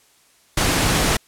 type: noise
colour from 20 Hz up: pink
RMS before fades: -18 dBFS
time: 0.57-1.17 s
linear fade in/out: 5 ms
effects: white hiss -56 dBFS RMS until 1.27 s + low-pass 11000 Hz 12 dB/octave